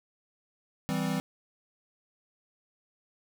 square chord, C major, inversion first, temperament equal with one note detuned, 164.81 / 196 / 257.3 Hz, E3 / G3 / C4, 0 / 0 / -29 cents, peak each -33 / -33 / -34 dBFS, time 0.89-1.2 s, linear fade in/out 0 ms, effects none

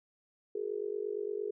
sine tone with amplitude modulation, 415.3 Hz, G#4, in tune, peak -29 dBFS, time 0.55-1.51 s, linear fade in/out 5 ms, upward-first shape sine, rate 48.7 Hz, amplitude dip 95%, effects none

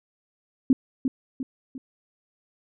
sine tone with echo, 261.6 Hz, C4, in tune, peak -13 dBFS, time 0.7-0.73 s, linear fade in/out 2 ms, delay 350 ms, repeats 3, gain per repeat -7 dB, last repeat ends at 1.78 s, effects none

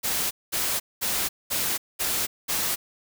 white noise bursts, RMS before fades -26 dBFS, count 6, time 0.03-2.76 s, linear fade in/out 20 ms, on 280 ms, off 210 ms, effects none

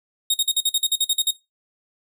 sawtooth tone bursts, 3729 Hz, A#7, in tune, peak -13 dBFS, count 12, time 0.3-1.309 s, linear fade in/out 5 ms, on 41 ms, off 47 ms, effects noise-tail reverb RT60 0.2 s tail -18 dB re dry

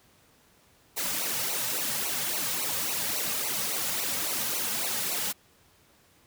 white noise with flanger, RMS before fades -30 dBFS, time 0.96-5.33 s, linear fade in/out 20 ms, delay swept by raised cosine 0.58 to 2.98 ms, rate 3.6 Hz, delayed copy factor -0.9, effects pink hiss -61 dBFS RMS until 6.26 s + high-pass 60 Hz 12 dB/octave

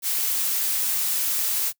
blue noise, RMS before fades -24 dBFS, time 0.02-1.73 s, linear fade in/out 50 ms, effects noise-tail reverb RT60 0.1 s tail -24 dB re dry

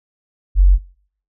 sine tone, 46.25 Hz, F#1, in tune, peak -6 dBFS, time 0.55-0.79 s, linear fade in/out 50 ms, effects noise-tail reverb RT60 0.6 s tail -25 dB re dry

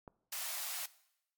click, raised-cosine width 1 ms, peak -34 dBFS, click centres 0.078 s
white high-pass noise, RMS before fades -40 dBFS, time 0.32-0.86 s, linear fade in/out 5 ms, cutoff 590 Hz, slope 96 dB/octave
effects noise-tail reverb RT60 0.8 s tail -19 dB re dry + MP3 96 kbps

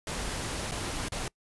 pink noise with dropouts, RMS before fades -34 dBFS, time 0.07-1.28 s, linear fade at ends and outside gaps 2 ms, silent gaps 0.713-0.718 / 1.085-1.12 s, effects noise-tail reverb RT60 0.1 s tail -25 dB re dry + resampled to 24000 Hz

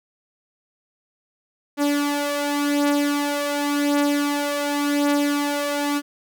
sawtooth beating tone pair, 288 / 288.9 Hz, D4 / D4, -34 / -28 cents, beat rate 0.9 Hz, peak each -21 / -17 dBFS, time 1.77-6.02 s, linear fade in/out 50 ms, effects none

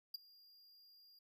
square tone with ADSR envelope, 4812 Hz, D8, 41 cents sharp, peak -39 dBFS, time 0.14-1.19 s, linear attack 7 ms, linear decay 15 ms, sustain -24 dB, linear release 4 ms, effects none

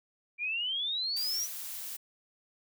sine exponential sweep, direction up, 2349 to 6000 Hz, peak -30 dBFS, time 0.38-1.48 s, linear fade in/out 50 ms
blue noise, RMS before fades -40 dBFS, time 1.16-1.97 s, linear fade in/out 10 ms
effects none

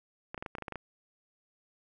clicks, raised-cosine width 0.5 ms, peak -23 dBFS, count 10, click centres 0.345 / 0.378 / 0.425 / 0.462 / 0.552 / 0.584 / 0.623 / 0.682 / 0.723 / 0.757 s, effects none

